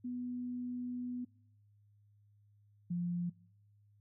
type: tone pair in turn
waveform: sine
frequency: 246.9 / 174.58 Hz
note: B3 / F3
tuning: 0 / 0 cents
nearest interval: tritone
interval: 600 cents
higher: first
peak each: -37 / -33 dBFS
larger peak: second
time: 0.04-1.25 / 2.9-3.3 s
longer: first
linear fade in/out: 10 ms
effects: noise-tail reverb RT60 0.7 s tail -24 dB re dry + added 103 Hz sine -64 dBFS peak until 4 s